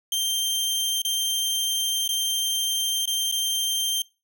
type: tone with dropouts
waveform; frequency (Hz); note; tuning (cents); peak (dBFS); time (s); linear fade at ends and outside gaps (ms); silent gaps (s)
sawtooth; 3156; G7; +11; -19; 0.12-4.02; 2; 1.019-1.049 / 2.078-2.09 / 3.056-3.075 / 3.315-3.323
effects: noise-tail reverb RT60 0.3 s tail -23 dB re dry